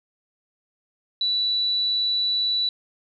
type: tone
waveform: sine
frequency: 3951 Hz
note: B7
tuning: in tune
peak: -20 dBFS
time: 1.21-2.69 s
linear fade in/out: 2 ms
effects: none